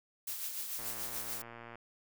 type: noise with tremolo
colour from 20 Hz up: blue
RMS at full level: -38 dBFS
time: 0.27-1.42 s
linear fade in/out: 5 ms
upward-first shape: sine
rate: 6.9 Hz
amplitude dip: 45%
type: click train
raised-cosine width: 0.5 ms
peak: -33 dBFS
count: 114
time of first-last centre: 0.79-1.756 s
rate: 117 Hz
effects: none